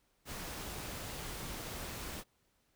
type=noise; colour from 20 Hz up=pink; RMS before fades=-43 dBFS; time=0.25-2.24 s; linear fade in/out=50 ms; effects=pink hiss -75 dBFS RMS until 2.75 s